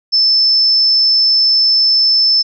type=tone; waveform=sine; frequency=5274 Hz; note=E8; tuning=in tune; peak=-8 dBFS; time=0.12-2.43 s; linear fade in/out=20 ms; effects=none